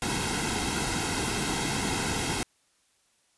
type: noise with comb filter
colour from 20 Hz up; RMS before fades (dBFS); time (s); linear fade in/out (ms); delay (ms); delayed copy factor
pink; -29; 0.02-2.43; 0; 1.7; -0.7
effects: white hiss -68 dBFS RMS until 3.37 s + resampled to 24000 Hz